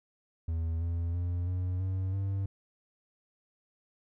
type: tone with pitch steps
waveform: triangle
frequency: 81.8 / 84.73 / 87.77 / 90.92 / 94.18 / 97.56 Hz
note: E2 / E2 / F2 / F#2 / F#2 / G2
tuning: -13 / +48 / +9 / -30 / +31 / -8 cents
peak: -27 dBFS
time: 0.48-2.46 s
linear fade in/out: 5 ms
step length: 330 ms
effects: none